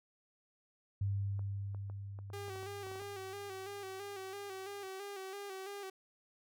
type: tone with exponential decay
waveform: sine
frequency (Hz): 99.4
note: G2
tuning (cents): +25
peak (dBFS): -31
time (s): 1.01-4.88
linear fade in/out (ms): 5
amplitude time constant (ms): 840
type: clicks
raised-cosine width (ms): 1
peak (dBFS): -40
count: 12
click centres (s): 1.393 / 1.747 / 1.899 / 2.189 / 2.302 / 2.482 / 2.559 / 2.63 / 2.867 / 2.915 / 2.957 / 3.017
type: tone with vibrato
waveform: sawtooth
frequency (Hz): 392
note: G4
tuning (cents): 0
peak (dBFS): -39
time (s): 2.33-5.9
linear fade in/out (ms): 5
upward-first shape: square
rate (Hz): 3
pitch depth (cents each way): 49
effects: none